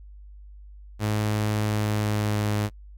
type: tone with pitch glide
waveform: sawtooth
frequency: 106.3 to 104.78 Hz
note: G#2 to G#2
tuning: +41 to +16 cents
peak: -19 dBFS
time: 0.99-2.7 s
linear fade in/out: 50 ms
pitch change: -25 cents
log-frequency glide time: 1.65-2.52 s
effects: noise-tail reverb RT60 0.1 s tail -23 dB re dry + added 50 Hz sine -42 dBFS peak until 2.97 s